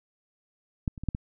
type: clicks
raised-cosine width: 5 ms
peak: -14 / -29 / -24 / -13 / -19 dBFS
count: 5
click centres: 0.878 / 0.978 / 1.036 / 1.087 / 1.149 s
effects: none